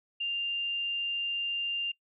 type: tone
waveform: sine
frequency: 2794 Hz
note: F7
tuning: in tune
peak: -29 dBFS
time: 0.2-1.92 s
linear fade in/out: 10 ms
effects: noise-tail reverb RT60 0.1 s tail -23 dB re dry